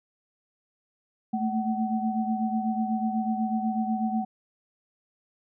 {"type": "tone cluster", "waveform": "sine", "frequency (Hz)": [218.4, 226.5, 753], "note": ["A3", "A#3", "F#5"], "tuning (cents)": [-13, -50, 30], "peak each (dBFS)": [-27, -31, -30], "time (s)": [1.33, 4.25], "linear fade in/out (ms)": 10, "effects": []}